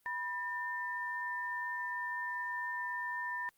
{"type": "tone pair together", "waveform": "sine", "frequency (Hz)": [979.2, 1799], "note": ["B5", "A6"], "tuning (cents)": [-15, 38], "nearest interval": "major seventh", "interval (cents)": 1053, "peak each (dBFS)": [-39, -37], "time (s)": [0.06, 3.49], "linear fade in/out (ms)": 0, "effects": ["white hiss -72 dBFS RMS until 3.57 s", "Opus 32 kbps"]}